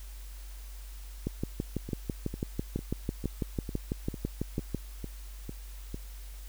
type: two click trains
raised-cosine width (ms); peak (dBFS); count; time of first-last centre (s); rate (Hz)
3; -24 / -17; 10 / 22; 1.89-5.944 / 1.27-4.747; 2.22 / 6.04
effects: added 48 Hz sine -41 dBFS peak until 6.48 s + white hiss -54 dBFS RMS until 6.48 s